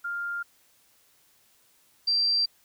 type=tone pair in turn; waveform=sine; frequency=1400 / 4709 Hz; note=F6 / D8; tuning=+4 / +4 cents; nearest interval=octave + major sixth; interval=2100 cents; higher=second; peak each=-29 / -21 dBFS; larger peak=second; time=0.04-0.43 / 2.07-2.46 s; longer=neither; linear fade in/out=10 ms; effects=white hiss -63 dBFS RMS until 2.64 s